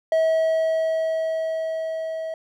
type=tone with level ramp; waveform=triangle; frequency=644 Hz; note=E5; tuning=41 cents flat; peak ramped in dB=-14 to -25 dBFS; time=0.12-2.34 s; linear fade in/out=2 ms; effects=none